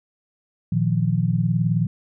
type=chord; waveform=sine; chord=Bb suspended fourth; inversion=none; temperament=equal; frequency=116.54 / 155.56 / 174.61 Hz; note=Bb2 / Eb3 / F3; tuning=0 / 0 / 0 cents; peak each=-22 dBFS; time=0.72-1.87 s; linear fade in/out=5 ms; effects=none